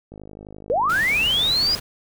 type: click train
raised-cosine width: 2 ms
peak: -26 dBFS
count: 43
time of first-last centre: 0.12-0.932 s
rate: 51.7 Hz
type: linear sweep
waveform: sine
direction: up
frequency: 439.8 to 4978 Hz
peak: -17 dBFS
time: 0.7-1.75 s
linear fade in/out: 0 ms
type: noise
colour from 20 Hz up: pink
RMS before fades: -32 dBFS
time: 0.89-1.8 s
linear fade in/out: 10 ms
effects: none